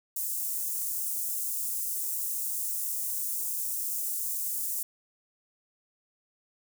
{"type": "high-pass noise", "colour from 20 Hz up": "white", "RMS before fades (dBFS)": -32, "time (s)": [0.16, 4.83], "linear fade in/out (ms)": 5, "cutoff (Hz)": 7400, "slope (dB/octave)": 24, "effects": []}